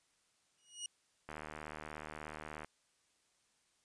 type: tone with exponential growth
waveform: 15% pulse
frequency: 2896 Hz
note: F#7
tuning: 38 cents flat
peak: -30 dBFS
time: 0.58-0.86 s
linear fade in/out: 2 ms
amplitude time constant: 59 ms
type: click train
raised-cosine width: 0.5 ms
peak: -30 dBFS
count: 105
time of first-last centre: 1.29-2.646 s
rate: 76.7 Hz
effects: white hiss -75 dBFS RMS until 3.84 s + resampled to 22050 Hz